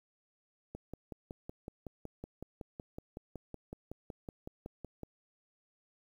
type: click train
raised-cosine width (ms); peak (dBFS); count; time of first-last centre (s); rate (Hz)
2; -29; 24; 0.75-5.033; 5.37
effects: 10-bit